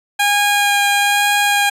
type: tone with vibrato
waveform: 15% pulse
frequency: 814 Hz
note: G#5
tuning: 35 cents flat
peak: -6 dBFS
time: 0.19-1.7 s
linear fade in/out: 10 ms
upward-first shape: sine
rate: 1.1 Hz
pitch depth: 10 cents each way
effects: resampled to 32000 Hz